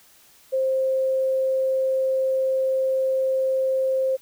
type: tone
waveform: sine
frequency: 527 Hz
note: C5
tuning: 12 cents sharp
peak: -19 dBFS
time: 0.52-4.17 s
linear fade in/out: 20 ms
effects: white hiss -54 dBFS RMS until 4.21 s